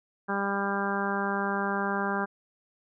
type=harmonic tone; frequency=198.9 Hz; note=G3; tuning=25 cents sharp; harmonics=1 / 2 / 3 / 4 / 5 / 6 / 7 / 8; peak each=-32 / -34 / -38 / -34 / -35 / -36 / -36 / -34 dBFS; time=0.28-2.26 s; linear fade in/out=20 ms; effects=none